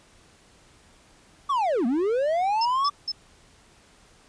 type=linear two-way sweep; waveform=triangle; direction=down then up; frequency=1174.7 to 220 to 1174.7 Hz; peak=-19 dBFS; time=1.49-2.9 s; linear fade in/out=10 ms; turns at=1.86 s
type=tone bursts; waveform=sine; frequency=5250 Hz; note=E8; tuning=8 cents flat; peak=-25 dBFS; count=3; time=2.61-3.119 s; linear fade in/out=5 ms; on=43 ms; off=190 ms
effects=pink hiss -56 dBFS RMS until 4.28 s + resampled to 22050 Hz